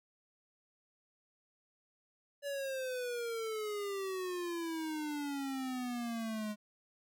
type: exponential sweep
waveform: square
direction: down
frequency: 574 to 208.4 Hz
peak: -37 dBFS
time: 2.42-6.56 s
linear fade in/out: 50 ms
effects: none